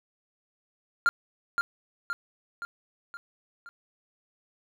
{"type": "tone with echo", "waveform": "triangle", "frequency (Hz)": 1396.9, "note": "F6", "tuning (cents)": 0, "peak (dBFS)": -16, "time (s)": [1.06, 1.09], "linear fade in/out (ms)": 0, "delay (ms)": 520, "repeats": 5, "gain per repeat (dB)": -5, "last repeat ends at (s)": 3.69, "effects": []}